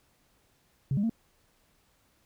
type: tone with pitch steps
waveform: sine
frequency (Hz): 136.3 / 201.9 / 227.5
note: C#3 / G#3 / A#3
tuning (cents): -29 / -49 / -42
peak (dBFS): -23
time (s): 0.91-1.096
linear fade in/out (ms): 2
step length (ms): 62
effects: tanh soft clip ceiling -21 dBFS + pink hiss -68 dBFS RMS until 2.25 s